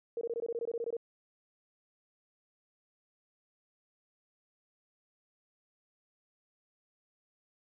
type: tone bursts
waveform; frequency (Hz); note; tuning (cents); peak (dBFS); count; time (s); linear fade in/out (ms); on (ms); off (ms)
sine; 466.2; A#4; 0; -32; 13; 0.17-0.968; 2; 42; 21
effects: none